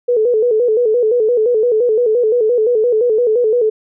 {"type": "tone with vibrato", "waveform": "sine", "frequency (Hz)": 460, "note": "A#4", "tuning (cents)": -23, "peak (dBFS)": -10, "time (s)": [0.08, 3.7], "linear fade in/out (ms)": 10, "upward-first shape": "square", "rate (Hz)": 5.8, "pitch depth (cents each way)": 100, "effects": []}